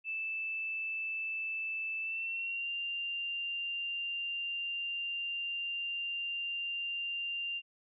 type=tone with pitch glide; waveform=sine; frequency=2637 to 2787 Hz; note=E7 to F7; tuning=0 to -4 cents; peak=-34 dBFS; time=0.04-7.62 s; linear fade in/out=50 ms; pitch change=+96 cents; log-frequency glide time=2.01-2.7 s; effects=none